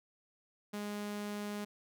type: tone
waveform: sawtooth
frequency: 206.8 Hz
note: G#3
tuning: 7 cents flat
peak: -34 dBFS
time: 0.73-1.65 s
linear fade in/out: 10 ms
effects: none